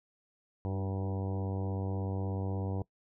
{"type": "harmonic tone with a mistuned harmonic", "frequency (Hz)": 96.5, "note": "G2", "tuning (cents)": -27, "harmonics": [1, 2, 3, 4, 5, 6, 7, 8, 9, 10], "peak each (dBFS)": [-33, -40, -42, -45, -44, -50, -50, -49, -53, -52], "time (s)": [0.65, 2.82], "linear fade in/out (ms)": 0, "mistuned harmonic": 3, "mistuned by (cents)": 20, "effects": ["noise-tail reverb RT60 0.1 s tail -21 dB re dry"]}